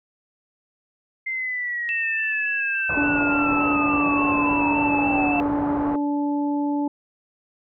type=linear sweep; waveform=sine; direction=down; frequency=2093 to 698.5 Hz; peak=-24 dBFS; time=1.26-5.41 s; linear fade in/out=10 ms
type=tone with vibrato; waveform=sine; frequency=2637 Hz; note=E7; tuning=in tune; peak=-24 dBFS; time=1.89-5.4 s; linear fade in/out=0 ms; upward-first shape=square; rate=3.5 Hz; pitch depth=9 cents each way
type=low-pass noise; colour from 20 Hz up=white; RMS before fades=-30 dBFS; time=2.89-5.96 s; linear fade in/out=5 ms; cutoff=1100 Hz; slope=24 dB/octave
type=harmonic tone; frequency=289.3 Hz; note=D4; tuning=26 cents flat; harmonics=1 / 2 / 3; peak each=-21 / -34 / -30 dBFS; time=2.97-6.88 s; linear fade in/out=5 ms
effects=none